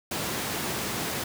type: high-pass noise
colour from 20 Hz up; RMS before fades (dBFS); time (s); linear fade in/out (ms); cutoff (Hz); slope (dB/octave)
pink; -31; 0.11-1.24; 5; 120; 12
effects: none